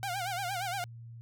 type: tone with vibrato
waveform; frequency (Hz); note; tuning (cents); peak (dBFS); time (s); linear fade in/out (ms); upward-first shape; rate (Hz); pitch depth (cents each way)
sawtooth; 749; F#5; +21; -29; 0.03-0.84; 0; sine; 8.6; 130
effects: added 116 Hz sine -44 dBFS peak until 1.21 s